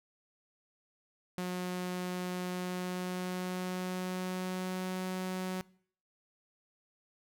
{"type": "tone with pitch glide", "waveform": "sawtooth", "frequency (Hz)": [181, 185.34], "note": ["F#3", "F#3"], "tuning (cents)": [-38, 3], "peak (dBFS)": -30, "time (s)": [1.38, 5.61], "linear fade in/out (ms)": 0, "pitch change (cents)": 41, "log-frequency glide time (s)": [2.52, 5.04], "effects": ["noise-tail reverb RT60 0.6 s tail -23 dB re dry"]}